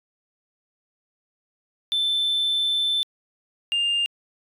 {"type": "tone pair in turn", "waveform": "sine", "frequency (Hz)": [3534, 2805], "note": ["A7", "F7"], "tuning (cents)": [7, 7], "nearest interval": "major third", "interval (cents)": 400, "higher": "first", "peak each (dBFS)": -18, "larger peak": "neither", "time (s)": [[1.92, 3.03], [3.72, 4.06]], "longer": "first", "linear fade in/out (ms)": 0, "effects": ["tanh soft clip ceiling -18 dBFS"]}